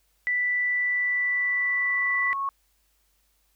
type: tone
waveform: sine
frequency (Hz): 1975.5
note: B6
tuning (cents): 0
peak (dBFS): -22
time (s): 0.27-2.33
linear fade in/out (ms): 0
type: tone with exponential growth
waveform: sine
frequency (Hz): 1100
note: C#6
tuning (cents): -14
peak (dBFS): -24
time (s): 0.42-2.49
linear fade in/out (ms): 1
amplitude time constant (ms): 450
effects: added 49 Hz sine -69 dBFS peak until 3.55 s + white hiss -69 dBFS RMS until 3.55 s